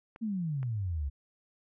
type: clicks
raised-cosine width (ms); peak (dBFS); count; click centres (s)
0.5; -33; 2; 0.161 / 0.63
type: exponential sweep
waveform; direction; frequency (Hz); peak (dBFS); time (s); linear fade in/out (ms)
sine; down; 233.1 to 66.2; -30; 0.21-1.1; 20
effects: none